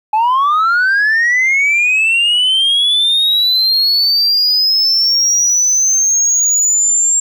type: linear sweep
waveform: sine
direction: up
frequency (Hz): 841 to 7459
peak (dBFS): -7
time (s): 0.13-7.2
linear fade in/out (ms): 5
effects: tanh soft clip ceiling -8 dBFS + 8-bit